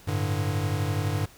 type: chord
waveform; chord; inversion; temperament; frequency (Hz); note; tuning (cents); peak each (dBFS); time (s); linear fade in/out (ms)
square; G suspended second; none; equal; 98 / 110 / 146.83; G2 / A2 / D3; 0 / 0 / 0; -28 / -32 / -31; 0.07-1.26; 10
effects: pink hiss -52 dBFS RMS until 1.37 s